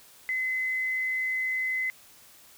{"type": "tone", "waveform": "sine", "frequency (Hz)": 2038, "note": "C7", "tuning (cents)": -46, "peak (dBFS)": -26, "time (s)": [0.29, 1.9], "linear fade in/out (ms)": 0, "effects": ["white hiss -54 dBFS RMS until 2.57 s"]}